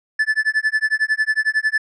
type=tone with tremolo; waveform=triangle; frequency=1742 Hz; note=A6; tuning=18 cents flat; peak=-11 dBFS; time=0.19-1.78 s; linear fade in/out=5 ms; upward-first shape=sine; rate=11 Hz; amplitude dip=100%; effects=resampled to 22050 Hz